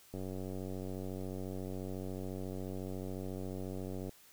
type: click train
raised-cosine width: 2 ms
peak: -29 dBFS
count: 373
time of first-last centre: 0.14-4.093 s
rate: 94.1 Hz
effects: white hiss -61 dBFS RMS until 4.32 s